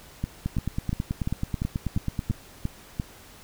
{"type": "two click trains", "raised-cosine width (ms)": 5, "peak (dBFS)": [-14, -14], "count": [18, 9], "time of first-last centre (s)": [[0.46, 2.3], [0.24, 2.999]], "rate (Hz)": [9.24, 2.9], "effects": ["pink hiss -49 dBFS RMS until 3.43 s"]}